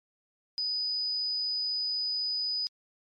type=tone; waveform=sine; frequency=4978 Hz; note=D#8; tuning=in tune; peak=-28 dBFS; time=0.58-2.67 s; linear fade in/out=0 ms; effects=MP3 64 kbps